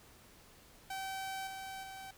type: tone with level steps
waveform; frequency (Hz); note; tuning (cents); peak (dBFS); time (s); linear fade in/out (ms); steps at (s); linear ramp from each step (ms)
sawtooth; 770; G5; -31; -35 / -39 / -42; 0.9-2.11; 5; 1.47 / 1.83; 2
effects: pink hiss -60 dBFS RMS until 2.17 s